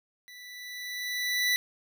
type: tone with level ramp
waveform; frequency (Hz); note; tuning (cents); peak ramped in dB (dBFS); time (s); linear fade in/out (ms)
25% pulse; 1975.5; B6; 0; -43 to -19; 0.28-1.56; 0
effects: none